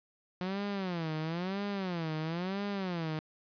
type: tone with vibrato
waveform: sawtooth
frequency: 177.9 Hz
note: F3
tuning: 32 cents sharp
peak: -29 dBFS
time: 0.41-3.19 s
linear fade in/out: 0 ms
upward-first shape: sine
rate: 1 Hz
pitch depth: 230 cents each way
effects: resampled to 11025 Hz + 10-bit